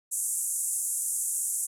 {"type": "band-pass noise", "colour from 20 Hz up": "white", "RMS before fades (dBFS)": -30, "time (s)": [0.11, 1.67], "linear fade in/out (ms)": 20, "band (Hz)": [7200, 11000], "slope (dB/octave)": 48, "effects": []}